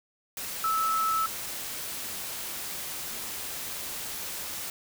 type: tone in noise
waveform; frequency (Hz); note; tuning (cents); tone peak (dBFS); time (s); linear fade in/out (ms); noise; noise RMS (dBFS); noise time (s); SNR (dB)
sine; 1307; E6; -15; -24; 0.64-1.26; 2; white; -36; 0.37-4.7; +9
effects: none